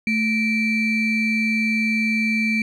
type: ring-modulated tone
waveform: triangle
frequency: 1060 Hz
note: C6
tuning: 22 cents sharp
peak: -13 dBFS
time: 0.07-2.62 s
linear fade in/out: 2 ms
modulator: 1280 Hz
effects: none